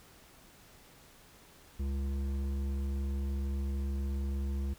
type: tone with hard clipping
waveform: sine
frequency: 68.6 Hz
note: C#2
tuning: 17 cents flat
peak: -33 dBFS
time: 1.79-4.74 s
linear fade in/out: 10 ms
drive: 10 dB
effects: pink hiss -58 dBFS RMS until 4.78 s